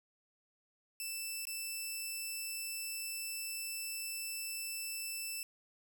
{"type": "tone with dropouts", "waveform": "10% pulse", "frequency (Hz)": 2649, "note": "E7", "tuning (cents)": 8, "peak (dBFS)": -30, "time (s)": [1, 5.43], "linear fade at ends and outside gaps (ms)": 1, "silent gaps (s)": [1.453, 1.47], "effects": []}